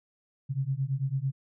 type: beating tone pair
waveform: sine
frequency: 130.81 / 139.81 Hz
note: C3 / C#3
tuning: 0 / +15 cents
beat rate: 9 Hz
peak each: -30 / -30 dBFS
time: 0.49-1.32 s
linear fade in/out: 20 ms
effects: none